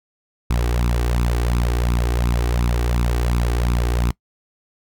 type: tone with flanger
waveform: sawtooth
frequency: 59.5 Hz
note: A#1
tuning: 36 cents sharp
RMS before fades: -19 dBFS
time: 0.5-4.11 s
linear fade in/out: 5 ms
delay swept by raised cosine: 0.78 to 2.68 ms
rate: 2.8 Hz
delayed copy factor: +0.65
effects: noise-tail reverb RT60 0.1 s tail -23 dB re dry